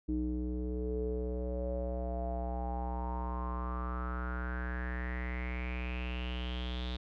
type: tone with low-pass filter sweep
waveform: square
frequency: 61.74 Hz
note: B1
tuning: in tune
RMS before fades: -36 dBFS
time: 0.08-6.97 s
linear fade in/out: 10 ms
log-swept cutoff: 310 to 3700 Hz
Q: 7.7
effects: none